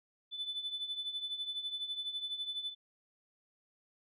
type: tone with tremolo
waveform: sine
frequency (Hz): 3500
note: A7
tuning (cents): -10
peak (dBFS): -32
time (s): 0.31-2.75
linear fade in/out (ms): 50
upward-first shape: triangle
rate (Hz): 12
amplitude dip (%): 80
effects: tanh soft clip ceiling -31 dBFS